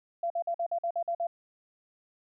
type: tone bursts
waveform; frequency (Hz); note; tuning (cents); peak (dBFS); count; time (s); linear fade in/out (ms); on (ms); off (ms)
sine; 683; F5; -39; -27; 9; 0.23-1.27; 5; 72; 49
effects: none